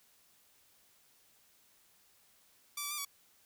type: tone with pitch steps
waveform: 5% pulse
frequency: 1164 / 1155 / 1193 / 1134 Hz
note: D6 / D6 / D6 / C#6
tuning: -16 / -29 / +27 / +39 cents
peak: -25 dBFS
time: 2.77-3.05 s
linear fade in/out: 5 ms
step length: 70 ms
effects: white hiss -67 dBFS RMS until 3.45 s